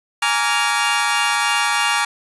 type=chord; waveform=20% pulse; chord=Bb dominant seventh; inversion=third; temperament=equal with one note detuned; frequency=830.6 / 932.3 / 1153.8 / 1396.9 Hz; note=Ab5 / Bb5 / D6 / F6; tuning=0 / 0 / -31 / 0 cents; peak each=-17 dBFS; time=0.22-2.05 s; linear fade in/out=5 ms; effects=resampled to 24000 Hz + 7-bit